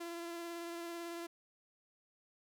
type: tone with vibrato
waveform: sawtooth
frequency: 340 Hz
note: F4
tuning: 46 cents flat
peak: -38 dBFS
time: 0-1.27 s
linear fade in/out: 10 ms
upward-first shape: sine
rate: 18 Hz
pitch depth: 16 cents each way
effects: none